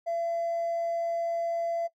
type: tone with hard clipping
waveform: triangle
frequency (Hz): 676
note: E5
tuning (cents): +43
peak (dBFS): -27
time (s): 0.06-1.88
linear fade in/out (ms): 20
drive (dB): 2
effects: noise-tail reverb RT60 0.1 s tail -18 dB re dry